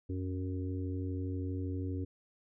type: harmonic tone with a mistuned harmonic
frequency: 92.5 Hz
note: F#2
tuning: in tune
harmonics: 1 / 3 / 4 / 5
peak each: -35 / -39 / -45 / -48 dBFS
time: 0.09-2.05 s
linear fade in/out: 10 ms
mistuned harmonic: 1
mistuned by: -23 cents
effects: none